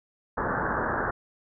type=low-pass noise; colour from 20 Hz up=white; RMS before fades=-28 dBFS; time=0.37-1.11 s; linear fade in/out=10 ms; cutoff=1700 Hz; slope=96 dB/octave; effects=none